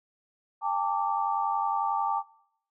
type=tone cluster; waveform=sine; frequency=803 / 894 / 1167 Hz; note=G5 / A5 / D6; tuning=+41 / +27 / -11 cents; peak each=-30 / -29 / -31 dBFS; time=0.61-2.23 s; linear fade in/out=50 ms; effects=noise-tail reverb RT60 0.7 s tail -19 dB re dry